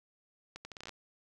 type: accelerating click train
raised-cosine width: 0.2 ms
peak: -27 dBFS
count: 10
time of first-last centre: 0.56-0.893 s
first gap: 90 ms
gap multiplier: 0.75
effects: none